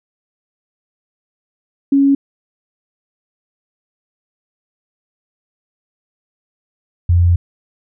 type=tone pair in turn; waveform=sine; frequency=277.2 / 86.99 Hz; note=C#4 / F2; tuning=0 / -6 cents; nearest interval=octave + minor sixth; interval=2006 cents; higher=first; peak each=-8 dBFS; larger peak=neither; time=1.92-2.15 / 7.09-7.36 s; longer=second; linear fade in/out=5 ms; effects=none